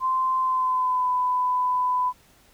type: tone with pitch glide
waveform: sine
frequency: 1038 to 1000.3 Hz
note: C6 to B5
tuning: -14 to +22 cents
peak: -20 dBFS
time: 0-2.13 s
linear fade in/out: 50 ms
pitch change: -64 cents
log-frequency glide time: 0.39-1.1 s
effects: pink hiss -57 dBFS RMS until 2.53 s